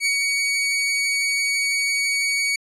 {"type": "tone with ADSR envelope", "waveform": "sawtooth", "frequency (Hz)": 2247, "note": "C#7", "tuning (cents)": 23, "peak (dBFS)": -14, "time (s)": [0, 2.56], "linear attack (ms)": 53, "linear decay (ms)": 93, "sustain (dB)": -2, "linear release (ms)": 5, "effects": ["resampled to 24000 Hz"]}